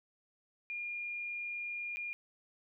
sine tone with dropouts, 2416 Hz, D7, 48 cents sharp, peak -37 dBFS, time 0.7-2.13 s, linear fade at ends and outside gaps 0 ms, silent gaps 1.96-1.97 s, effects none

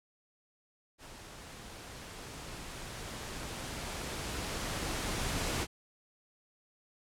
pink noise with level ramp, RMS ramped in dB -50 to -33 dBFS, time 0.98-5.67 s, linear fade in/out 50 ms, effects low-pass 10000 Hz 12 dB/octave

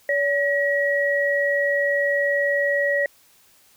sine tone pair together, 569.7 / 1910 Hz, C#5 / A#6, +47 / +42 cents, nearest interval octave + major sixth, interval 2095 cents, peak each -21 dBFS, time 0.09-3.06 s, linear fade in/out 2 ms, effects white hiss -56 dBFS RMS until 3.76 s

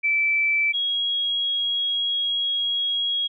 sine tone pair in turn, 2322 / 3301 Hz, D7 / G#7, -20 / -11 cents, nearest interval tritone, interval 609 cents, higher second, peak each -18 / -21 dBFS, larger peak first, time 0.03-0.73 / 0.73-3.28 s, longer second, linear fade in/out 20 ms, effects none

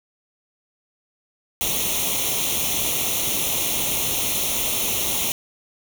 white noise with comb filter, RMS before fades -23 dBFS, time 1.61-5.32 s, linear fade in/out 0 ms, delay 0.31 ms, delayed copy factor +0.8, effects none

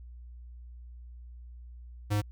square tone, 103.83 Hz, G#2, in tune, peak -26 dBFS, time 2.1-2.22 s, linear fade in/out 20 ms, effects added 60 Hz sine -44 dBFS peak until 2.31 s

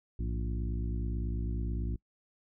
harmonic tone with a mistuned harmonic, 58.27 Hz, A#1, in tune, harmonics 1 / 2 / 3 / 4 / 5 / 6, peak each -32 / -38 / -42 / -44 / -46 / -48 dBFS, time 0.19-1.96 s, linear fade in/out 5 ms, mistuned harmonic 2, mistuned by -140 cents, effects noise-tail reverb RT60 0.1 s tail -25 dB re dry

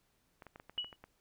clicks, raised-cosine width 0.5 ms, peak -35 dBFS, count 9, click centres 0.422 / 0.467 / 0.559 / 0.599 / 0.696 / 0.778 / 0.845 / 0.928 / 1.04 s
sine tone with exponential decay, 2933 Hz, F#7, 16 cents flat, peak -30 dBFS, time 0.78-0.96 s, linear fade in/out 2 ms, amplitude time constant 39 ms
effects pink hiss -75 dBFS RMS until 1.2 s

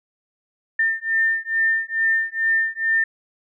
sine beating tone pair, 1801 / 1803.3 Hz, A6 / A6, +40 / +42 cents, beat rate 2.3 Hz, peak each -21 dBFS, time 0.79-3.04 s, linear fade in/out 5 ms, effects none

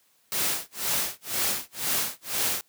white noise with tremolo, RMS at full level -25 dBFS, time 0.32-2.61 s, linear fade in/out 0 ms, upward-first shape sine, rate 2 Hz, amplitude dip 100%, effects white hiss -65 dBFS RMS until 2.68 s + high-pass 80 Hz 12 dB/octave

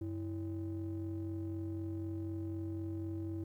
triangle ring-modulated tone, 116.5 Hz, A#2, 1 cent flat, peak -32 dBFS, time 0.01-3.44 s, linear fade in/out 5 ms, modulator 211 Hz, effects 12-bit

